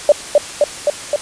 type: tone with echo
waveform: sine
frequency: 587.3 Hz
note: D5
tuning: in tune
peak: -3 dBFS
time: 0.09-0.12 s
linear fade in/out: 2 ms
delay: 260 ms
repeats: 4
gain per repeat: -2 dB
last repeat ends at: 1.16 s
effects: white hiss -29 dBFS RMS until 1.21 s + resampled to 22050 Hz